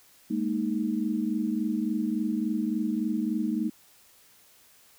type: chord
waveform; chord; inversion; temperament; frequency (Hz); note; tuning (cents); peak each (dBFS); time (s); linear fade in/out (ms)
sine; Ab suspended second; none; equal with one note detuned; 207.7 / 231.2 / 311.1; Ab3 / Bb3 / Eb4; 0 / -14 / 0; -30 / -29 / -30; 0.3-3.7; 10
effects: white hiss -58 dBFS RMS until 4.98 s